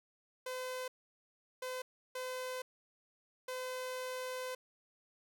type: tone bursts at uneven times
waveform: sawtooth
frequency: 510 Hz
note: C5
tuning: 44 cents flat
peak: -35 dBFS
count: 4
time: 0.46-0.88 / 1.62-1.82 / 2.15-2.62 / 3.48-4.55 s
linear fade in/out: 5 ms
effects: none